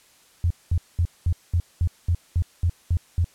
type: tone bursts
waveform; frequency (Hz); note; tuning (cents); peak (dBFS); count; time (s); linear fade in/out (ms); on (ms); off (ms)
sine; 86; F2; -26; -17; 11; 0.44-3.244; 0; 64; 210
effects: white hiss -56 dBFS RMS until 3.34 s + low-pass 11000 Hz 12 dB/octave